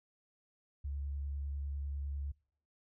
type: tone with vibrato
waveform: sine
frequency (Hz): 70.5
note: C#2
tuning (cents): +30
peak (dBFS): -36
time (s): 0.84-2.32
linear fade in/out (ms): 10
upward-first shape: square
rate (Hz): 10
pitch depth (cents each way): 12
effects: noise-tail reverb RT60 0.6 s tail -26 dB re dry